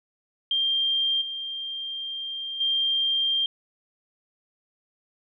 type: tone with level steps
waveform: sine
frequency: 3185 Hz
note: G7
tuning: 27 cents sharp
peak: -21 / -30 / -21 dBFS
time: 0.51-3.46 s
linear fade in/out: 2 ms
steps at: 1.21 / 2.6 s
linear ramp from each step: 10 ms
effects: none